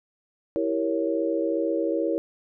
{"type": "chord", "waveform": "sine", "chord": "E diminished seventh", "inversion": "none", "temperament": "equal", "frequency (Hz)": [329.6, 392, 466.2, 554.4], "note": ["E4", "G4", "Bb4", "Db5"], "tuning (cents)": [0, 0, 0, 0], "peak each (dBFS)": [-26, -32, -28, -28], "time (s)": [0.56, 2.18], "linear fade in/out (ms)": 0, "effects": []}